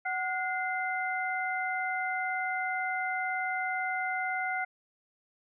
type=tone cluster; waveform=sine; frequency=747 / 1446 / 2075 Hz; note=F#5 / F#6 / C7; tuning=+16 / -40 / -15 cents; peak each=-33 / -34 / -34 dBFS; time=0.05-4.65 s; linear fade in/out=10 ms; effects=none